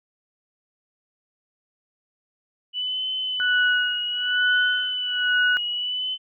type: tone with vibrato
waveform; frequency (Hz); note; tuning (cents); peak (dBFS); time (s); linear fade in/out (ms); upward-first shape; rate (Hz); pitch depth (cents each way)
sine; 2964; F#7; +2; -24; 2.73-6.18; 50; sine; 0.64; 47
type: tone with tremolo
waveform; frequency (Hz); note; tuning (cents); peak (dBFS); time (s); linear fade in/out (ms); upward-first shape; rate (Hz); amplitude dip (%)
sine; 1480; F#6; 0; -17; 3.4-5.57; 0; sine; 1.1; 95
effects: none